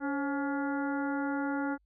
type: harmonic tone with a mistuned harmonic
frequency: 282.2 Hz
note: C#4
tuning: 31 cents sharp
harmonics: 1 / 2 / 3 / 4 / 5 / 6 / 7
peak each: -31 / -40 / -38 / -47 / -38 / -48 / -52 dBFS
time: 0-1.78 s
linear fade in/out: 50 ms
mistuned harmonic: 2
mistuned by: -76 cents
effects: added 50 Hz sine -67 dBFS peak until 1.85 s